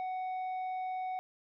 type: tone with tanh clipping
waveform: sine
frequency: 744 Hz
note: F#5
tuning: 9 cents sharp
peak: -35 dBFS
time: 0-1.19 s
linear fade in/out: 0 ms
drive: 5 dB
effects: none